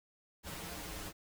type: noise with comb filter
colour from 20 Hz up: pink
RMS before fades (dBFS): -44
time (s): 0.43-1.13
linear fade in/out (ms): 50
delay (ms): 8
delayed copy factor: -0.95
effects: none